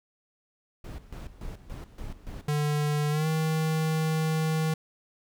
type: noise with tremolo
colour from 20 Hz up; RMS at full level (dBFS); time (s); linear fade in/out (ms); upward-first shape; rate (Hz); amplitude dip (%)
brown; -38; 0.84-2.48; 5; square; 3.5; 75
type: tone with pitch glide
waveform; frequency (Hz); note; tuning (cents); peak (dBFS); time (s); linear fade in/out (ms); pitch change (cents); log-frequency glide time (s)
square; 148.5 to 158.24; D3 to D#3; +20 to +30; -25; 2.48-4.74; 5; +110; 3.1-3.27
effects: none